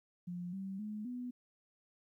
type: tone with pitch steps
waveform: sine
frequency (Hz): 176.7 / 193 / 211.9 / 247.2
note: F3 / G3 / G#3 / B3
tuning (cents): +21 / -27 / +35 / +2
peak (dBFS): -39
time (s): 0.27-1.31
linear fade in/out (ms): 10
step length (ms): 260
effects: 13-bit